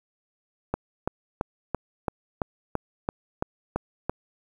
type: click train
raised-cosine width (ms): 1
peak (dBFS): -11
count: 11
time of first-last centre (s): 0.74-4.096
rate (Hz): 2.98
effects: 8-bit